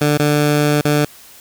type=tone with dropouts; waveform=15% pulse; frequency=147.9 Hz; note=D3; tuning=13 cents sharp; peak=-6 dBFS; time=0.01-1.05 s; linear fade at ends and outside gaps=5 ms; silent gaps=0.175-0.195 / 0.812-0.849 s; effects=white hiss -42 dBFS RMS until 1.4 s